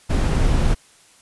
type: noise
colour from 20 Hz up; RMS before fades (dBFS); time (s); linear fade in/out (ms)
brown; -17; 0.09-0.75; 20
effects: white hiss -52 dBFS RMS until 1.21 s + resampled to 24000 Hz